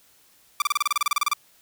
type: tone bursts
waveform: sawtooth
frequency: 1174.7 Hz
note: D6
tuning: in tune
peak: -15 dBFS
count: 15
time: 0.6-1.334 s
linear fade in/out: 2 ms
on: 20 ms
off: 31 ms
effects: white hiss -58 dBFS RMS until 1.61 s